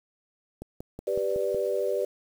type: click train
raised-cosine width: 2 ms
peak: -24 dBFS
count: 6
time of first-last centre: 0.62-1.546 s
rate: 5.4 Hz
type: chord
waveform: sine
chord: G major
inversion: none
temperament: equal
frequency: 392 / 493.9 / 587.3 Hz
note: G4 / B4 / D5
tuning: 0 / 0 / 0 cents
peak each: -29 dBFS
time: 1.07-2.05 s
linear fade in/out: 5 ms
effects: 8-bit